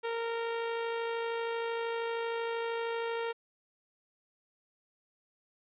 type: tone with amplitude modulation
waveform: sawtooth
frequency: 461.9 Hz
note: A#4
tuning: 16 cents flat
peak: -27 dBFS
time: 0.03-3.33 s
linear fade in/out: 20 ms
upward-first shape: sine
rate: 52.9 Hz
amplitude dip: 25%
effects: resampled to 8000 Hz